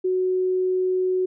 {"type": "tone", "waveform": "sine", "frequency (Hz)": 370, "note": "F#4", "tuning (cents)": 0, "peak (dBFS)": -19, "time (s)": [0.04, 1.26], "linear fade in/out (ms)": 10, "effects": []}